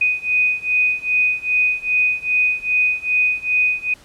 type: beating tone pair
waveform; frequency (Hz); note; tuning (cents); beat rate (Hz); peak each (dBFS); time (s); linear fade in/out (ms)
sine; 2490 / 2492.5; D#7 / D#7; +1 / +2; 2.5; -19 / -18; 0.01-3.94; 5
effects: pink hiss -48 dBFS RMS until 4.04 s + low-pass 10000 Hz 12 dB/octave